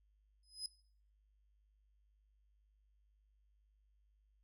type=tone with exponential growth; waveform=35% pulse; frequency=5050 Hz; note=D#8; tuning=25 cents sharp; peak=-35 dBFS; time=0.43-0.66 s; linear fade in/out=2 ms; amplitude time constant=48 ms; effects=noise-tail reverb RT60 0.5 s tail -19 dB re dry + added 51 Hz sine -70 dBFS peak until 4.43 s